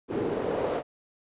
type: noise with band-pass filter sweep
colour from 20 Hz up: pink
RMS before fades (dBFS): -29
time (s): 0.08-0.83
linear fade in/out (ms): 50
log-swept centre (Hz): 340 to 590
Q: 2.2
effects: resampled to 8000 Hz